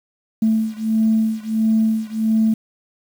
sine beating tone pair, 220 / 221.5 Hz, A3 / A3, 0 / +12 cents, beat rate 1.5 Hz, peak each -17 / -18 dBFS, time 0.42-2.54 s, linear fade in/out 5 ms, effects tanh soft clip ceiling -8 dBFS + 7-bit

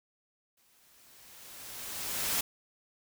white noise with exponential growth, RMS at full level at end -29 dBFS, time 0.57-2.41 s, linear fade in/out 5 ms, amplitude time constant 400 ms, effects none

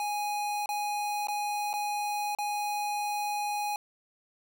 square tone with dropouts, 829 Hz, G#5, 3 cents flat, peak -30 dBFS, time 0-3.76 s, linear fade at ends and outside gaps 1 ms, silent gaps 0.659-0.69 / 1.271-1.284 / 1.731-1.738 / 2.35-2.386 s, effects none

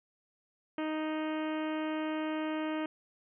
harmonic tone, 311.1 Hz, D#4, in tune, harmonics 1 / 2 / 3 / 4 / 5 / 6 / 7 / 8 / 9 / 10, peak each -33 / -39 / -43 / -45 / -47 / -49 / -50 / -51 / -52 / -53 dBFS, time 0.78-2.86 s, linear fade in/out 2 ms, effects none

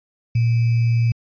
sine tone with sample-and-hold, 116.54 Hz, A#2, in tune, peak -14 dBFS, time 0.35-1.12 s, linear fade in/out 5 ms, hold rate 2450 Hz, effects resampled to 11025 Hz

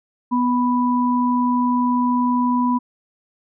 sine tone pair together, 246.9 / 987.8 Hz, B3 / B5, 0 / 0 cents, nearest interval 2 octaves, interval 2400 cents, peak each -17 / -20 dBFS, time 0.31-2.79 s, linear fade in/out 20 ms, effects none

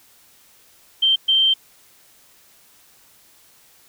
sine tone bursts at uneven times, 3136 Hz, G7, in tune, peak -13 dBFS, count 2, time 1.02-1.16 / 1.28-1.54 s, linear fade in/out 10 ms, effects white hiss -53 dBFS RMS until 3.88 s

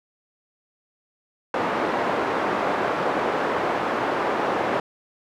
pink band-pass noise, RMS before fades -24 dBFS, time 1.54-4.8 s, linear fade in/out 2 ms, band 380 to 1300 Hz, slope 12 dB/octave, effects none

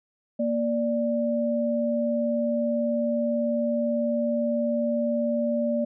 sine tone pair together, 234.5 / 587.2 Hz, A#3 / D5, +11 / 0 cents, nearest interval octave + major third, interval 1589 cents, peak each -25 dBFS, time 0.39-5.85 s, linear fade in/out 10 ms, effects none

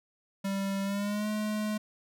square tone with pitch glide, 196 to 212.5 Hz, G3 to G#3, 0 to +40 cents, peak -30 dBFS, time 0.44-1.78 s, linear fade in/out 10 ms, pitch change +140 cents, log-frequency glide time 0.83-1.28 s, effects none

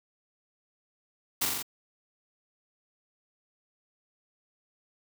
white noise with echo, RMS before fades -27 dBFS, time 1.41-1.46 s, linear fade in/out 10 ms, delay 42 ms, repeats 4, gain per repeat -2 dB, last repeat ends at 1.628 s, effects none

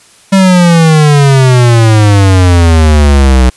square exponential sweep, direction down, 196 to 61.74 Hz, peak -3 dBFS, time 0.32-3.5 s, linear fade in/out 10 ms, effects white hiss -41 dBFS RMS until 3.56 s + resampled to 24000 Hz

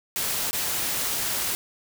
white noise with dropouts, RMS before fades -27 dBFS, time 0.16-1.55 s, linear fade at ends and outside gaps 0 ms, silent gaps 0.51-0.53 s, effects none

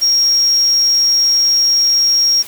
sine tone, 5588 Hz, F8, in tune, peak -8 dBFS, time 0.01-2.43 s, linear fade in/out 20 ms, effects tanh soft clip ceiling -6 dBFS + white hiss -33 dBFS RMS until 2.47 s

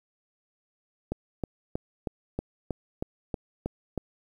click train, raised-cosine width 2 ms, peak -16 dBFS, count 10, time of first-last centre 1.12-3.977 s, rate 3.15 Hz, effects 9-bit

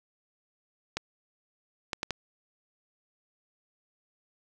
clicks, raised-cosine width 0.2 ms, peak -13 dBFS, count 4, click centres 0.97 / 1.932 / 2.031 / 2.107 s, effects none

